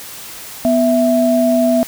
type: tone pair together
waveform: sine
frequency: 247.3 / 659.3 Hz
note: B3 / E5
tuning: +3 / 0 cents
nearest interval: octave + perfect fourth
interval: 1697 cents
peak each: -13 dBFS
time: 0.65-1.83 s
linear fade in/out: 0 ms
effects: white hiss -32 dBFS RMS until 1.87 s